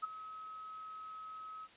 sine tone with ADSR envelope, 1280 Hz, D#6, 49 cents sharp, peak -32 dBFS, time 0.02-1.68 s, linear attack 21 ms, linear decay 15 ms, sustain -13 dB, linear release 42 ms, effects white hiss -60 dBFS RMS until 1.76 s + resampled to 8000 Hz

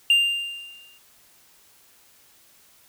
triangle tone with exponential decay, 2794 Hz, F7, in tune, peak -11 dBFS, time 0.1-0.98 s, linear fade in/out 2 ms, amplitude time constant 190 ms, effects white hiss -56 dBFS RMS until 2.88 s

